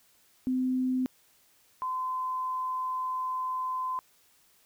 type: tone pair in turn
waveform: sine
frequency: 256.4 / 1025.6 Hz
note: C4 / C6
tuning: -35 / -35 cents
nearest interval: 2 octaves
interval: 2400 cents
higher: second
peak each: -25 / -29 dBFS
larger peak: first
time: 0.47-1.06 / 1.82-3.99 s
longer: second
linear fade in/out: 0 ms
effects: white hiss -64 dBFS RMS until 4.65 s